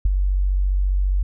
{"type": "tone with ADSR envelope", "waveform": "sine", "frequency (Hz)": 47.35, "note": "F#1", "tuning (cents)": 41, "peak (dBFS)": -11, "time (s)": [0.05, 1.23], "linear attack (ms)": 6, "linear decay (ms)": 18, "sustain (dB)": -5, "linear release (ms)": 6, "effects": []}